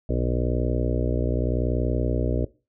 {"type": "harmonic tone", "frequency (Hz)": 60.8, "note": "B1", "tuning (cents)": -26, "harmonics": [1, 2, 4, 5, 6, 7, 8, 9, 10], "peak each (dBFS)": [-25, -28, -31, -32, -33, -33, -34, -35, -35], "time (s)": [0.09, 2.45], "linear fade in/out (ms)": 5, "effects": ["noise-tail reverb RT60 0.3 s tail -19 dB re dry"]}